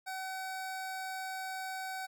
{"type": "tone", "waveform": "25% pulse", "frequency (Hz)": 758, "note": "F#5", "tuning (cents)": 42, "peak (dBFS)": -34, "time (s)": [0.06, 2.07], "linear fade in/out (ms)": 20, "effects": []}